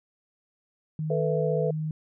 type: tone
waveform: sine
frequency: 155.56 Hz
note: D#3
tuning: in tune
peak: -27 dBFS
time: 0.99-1.91 s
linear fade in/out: 2 ms
type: chord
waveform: sine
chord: A suspended second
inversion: none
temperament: just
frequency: 440 / 495 / 660 Hz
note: A4 / B4 / E5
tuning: 0 / +4 / +2 cents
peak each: -28 / -27 / -32 dBFS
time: 1.1-1.71 s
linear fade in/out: 5 ms
effects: none